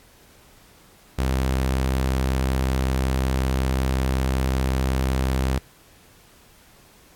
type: tone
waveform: sawtooth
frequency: 65.4 Hz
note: C2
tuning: in tune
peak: -16 dBFS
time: 1.18-5.59 s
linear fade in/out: 10 ms
effects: pink hiss -53 dBFS RMS until 7.15 s + AAC 64 kbps